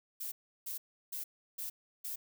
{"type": "noise bursts", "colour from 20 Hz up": "violet", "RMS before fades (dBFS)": -40, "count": 5, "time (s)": [0.2, 2.16], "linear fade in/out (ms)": 10, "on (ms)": 120, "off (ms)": 340, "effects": []}